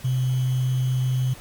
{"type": "tone with sample-and-hold", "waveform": "sine", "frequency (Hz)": 128.2, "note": "C3", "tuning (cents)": -35, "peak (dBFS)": -19, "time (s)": [0.04, 1.34], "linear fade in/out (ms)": 10, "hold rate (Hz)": 3150, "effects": ["pink hiss -44 dBFS RMS until 1.4 s", "MP3 96 kbps"]}